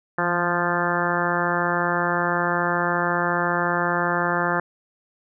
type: harmonic tone with a mistuned harmonic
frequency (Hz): 174.61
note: F3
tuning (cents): 0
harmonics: 1 / 2 / 3 / 4 / 5 / 6 / 7 / 8 / 9 / 10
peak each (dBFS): -29 / -29 / -29 / -29 / -29 / -29 / -29 / -29 / -29 / -29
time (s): 0.18-4.6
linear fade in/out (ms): 2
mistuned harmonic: 1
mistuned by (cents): -42
effects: none